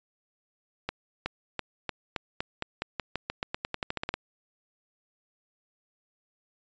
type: accelerating click train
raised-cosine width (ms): 0.3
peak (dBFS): -14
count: 21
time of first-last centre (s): 0.89-4.14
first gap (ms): 370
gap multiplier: 0.9
effects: resampled to 16000 Hz